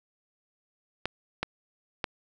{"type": "clicks", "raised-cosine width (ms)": 0.3, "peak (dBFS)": -12, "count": 3, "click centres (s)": [1.056, 1.43, 2.042], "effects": []}